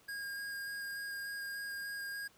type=tone with vibrato; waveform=square; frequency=1624 Hz; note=G#6; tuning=39 cents flat; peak=-40 dBFS; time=0.08-2.28 s; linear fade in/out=10 ms; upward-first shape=square; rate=3.4 Hz; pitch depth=8 cents each way; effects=pink hiss -65 dBFS RMS until 2.37 s + high-pass 80 Hz 12 dB/octave